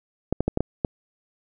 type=clicks; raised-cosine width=2 ms; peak=-8 dBFS; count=6; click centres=0.326 / 0.406 / 0.48 / 0.574 / 0.606 / 0.848 s; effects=none